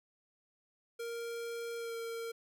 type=tone with pitch glide; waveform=square; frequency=466.2 to 459.8 Hz; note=A#4 to A#4; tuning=0 to -24 cents; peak=-39 dBFS; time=0.99-2.32 s; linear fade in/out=10 ms; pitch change=-24 cents; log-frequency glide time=1.77-1.95 s; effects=none